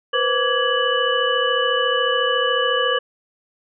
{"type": "tone cluster", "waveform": "sine", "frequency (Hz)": [484, 518, 1157, 1667, 2964], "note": ["B4", "C5", "D6", "G#6", "F#7"], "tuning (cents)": [-35, -17, -26, 6, 2], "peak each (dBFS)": -23, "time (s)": [0.13, 2.99], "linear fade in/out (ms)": 10, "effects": []}